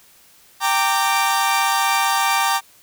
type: chord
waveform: sawtooth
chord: G minor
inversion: none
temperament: equal with one note detuned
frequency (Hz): 784 / 919.5 / 1174.7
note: G5 / Bb5 / D6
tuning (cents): 0 / -24 / 0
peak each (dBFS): -17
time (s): 0.6-2.61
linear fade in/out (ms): 50
effects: white hiss -51 dBFS RMS until 2.82 s